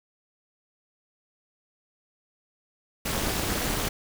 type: noise with amplitude modulation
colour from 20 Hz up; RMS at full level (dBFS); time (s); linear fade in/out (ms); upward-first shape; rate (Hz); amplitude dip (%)
pink; -24; 3.05-3.89; 10; sine; 258; 90
effects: none

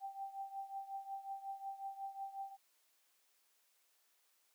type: tone with tremolo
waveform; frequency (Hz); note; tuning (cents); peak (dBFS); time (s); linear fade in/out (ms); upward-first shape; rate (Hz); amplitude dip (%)
sine; 784; G5; 0; -39; 0-2.57; 50; triangle; 5.5; 85
effects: white hiss -75 dBFS RMS until 4.54 s + high-pass 400 Hz 12 dB/octave

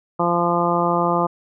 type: harmonic tone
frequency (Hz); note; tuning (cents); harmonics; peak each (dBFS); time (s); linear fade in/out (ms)
172.8; F3; -18; 1 / 2 / 3 / 4 / 5 / 6 / 7; -24 / -24 / -24 / -24 / -24 / -24 / -24; 0.19-1.27; 10
effects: none

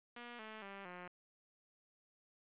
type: tone with pitch steps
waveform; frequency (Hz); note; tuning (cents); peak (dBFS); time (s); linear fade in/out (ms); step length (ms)
5% pulse; 240 / 217.6 / 197.21 / 178.76; B3 / A3 / G3 / F3; -49 / -19 / +11 / +41; -37; 0.16-1.08; 5; 230
effects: resampled to 8000 Hz + 11-bit

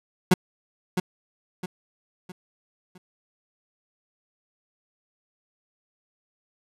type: tone with echo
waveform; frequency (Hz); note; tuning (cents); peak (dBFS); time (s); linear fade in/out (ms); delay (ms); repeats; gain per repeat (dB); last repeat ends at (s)
30% pulse; 182.2; F#3; -26; -11; 0.31-0.34; 5; 660; 4; -8; 2.98
effects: resampled to 32000 Hz

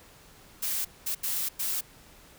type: noise bursts at uneven times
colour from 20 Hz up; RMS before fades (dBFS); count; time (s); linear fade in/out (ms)
blue; -30; 4; 0.62-0.85 / 1.06-1.15 / 1.23-1.49 / 1.59-1.81; 10
effects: pink hiss -54 dBFS RMS until 2.38 s

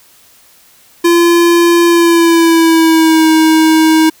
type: tone with pitch glide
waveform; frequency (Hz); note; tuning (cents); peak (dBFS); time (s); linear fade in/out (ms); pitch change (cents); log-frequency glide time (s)
square; 342.4 to 317.6; F4 to D#4; -34 to +36; -6; 1.04-4.1; 10; -130; 1.87-3.29
effects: white hiss -45 dBFS RMS until 4.2 s

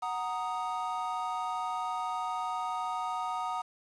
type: chord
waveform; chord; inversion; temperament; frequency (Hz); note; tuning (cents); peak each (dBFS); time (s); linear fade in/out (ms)
triangle; D# minor; first; equal; 740 / 932.3 / 1244.5; F#5 / A#5 / D#6; 0 / 0 / 0; -34; 0.02-3.62; 10
effects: resampled to 22050 Hz + 9-bit

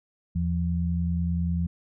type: tone pair together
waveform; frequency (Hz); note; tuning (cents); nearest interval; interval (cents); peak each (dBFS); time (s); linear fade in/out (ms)
sine; 81.7 / 171.82; E2 / F3; -15 / -28; octave + minor second; 1287; -26; 0.35-1.67; 10
effects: none

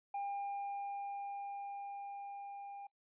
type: tone with level ramp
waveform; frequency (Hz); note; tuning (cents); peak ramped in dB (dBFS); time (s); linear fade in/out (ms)
triangle; 802; G5; +39; -35 to -44; 0.14-2.87; 5
effects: noise-tail reverb RT60 0.1 s tail -24 dB re dry + resampled to 8000 Hz

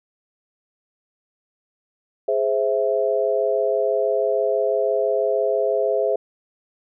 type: chord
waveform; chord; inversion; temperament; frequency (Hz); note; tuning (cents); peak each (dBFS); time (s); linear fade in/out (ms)
sine; Ab augmented; none; equal with one note detuned; 417.2 / 523.3 / 659.3; Ab4 / C5 / E5; +8 / 0 / 0; -22; 2.28-6.16; 5
effects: none

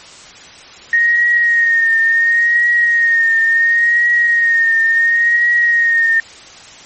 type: tone with vibrato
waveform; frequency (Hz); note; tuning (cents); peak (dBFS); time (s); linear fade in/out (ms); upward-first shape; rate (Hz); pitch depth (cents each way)
sine; 1860; A#6; -4; -9; 0.93-6.2; 2; triangle; 0.71; 45
effects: white hiss -37 dBFS RMS until 6.85 s + MP3 32 kbps

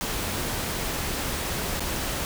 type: noise with dropouts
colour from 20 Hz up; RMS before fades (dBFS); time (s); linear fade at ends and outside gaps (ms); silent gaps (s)
pink; -29; 0.01-2.25; 0; 1.796-1.805
effects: none

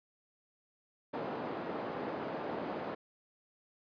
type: band-pass noise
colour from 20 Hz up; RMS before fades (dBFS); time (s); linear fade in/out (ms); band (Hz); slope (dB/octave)
white; -39; 1.13-2.95; 10; 220 to 670; 12
effects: resampled to 11025 Hz

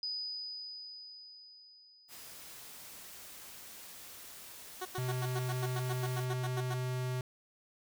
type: tone with exponential decay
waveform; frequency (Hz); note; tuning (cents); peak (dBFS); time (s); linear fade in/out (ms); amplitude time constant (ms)
sine; 4978; D#8; 0; -34; 0.03-3.21; 1; 690
type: noise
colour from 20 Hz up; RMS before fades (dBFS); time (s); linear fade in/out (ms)
white; -50; 2.08-6.28; 50
type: tone bursts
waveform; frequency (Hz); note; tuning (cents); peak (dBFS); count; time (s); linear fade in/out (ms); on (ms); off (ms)
15% pulse; 370; F#4; 0; -30; 15; 4.81-6.744; 10; 44; 91
type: tone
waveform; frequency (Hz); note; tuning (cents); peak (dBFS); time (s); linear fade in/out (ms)
square; 127; B2; +49; -34; 4.98-7.21; 2
effects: none

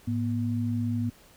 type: tone pair together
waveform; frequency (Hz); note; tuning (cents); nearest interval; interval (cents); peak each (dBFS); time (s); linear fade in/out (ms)
sine; 107.1 / 240.4; A2 / B3; -46 / -46; octave + major second; 1400; -28; 0.07-1.1; 10
effects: pink hiss -56 dBFS RMS until 1.36 s

